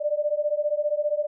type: beating tone pair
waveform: sine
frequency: 587.3 / 602.3 Hz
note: D5 / D5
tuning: 0 / +44 cents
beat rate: 15 Hz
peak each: -25 dBFS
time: 0-1.27 s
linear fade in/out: 20 ms
effects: none